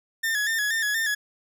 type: tone with vibrato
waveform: 40% pulse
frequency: 1743 Hz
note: A6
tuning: 17 cents flat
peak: -22 dBFS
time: 0.23-1.15 s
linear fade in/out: 10 ms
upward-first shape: square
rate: 4.2 Hz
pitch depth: 60 cents each way
effects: none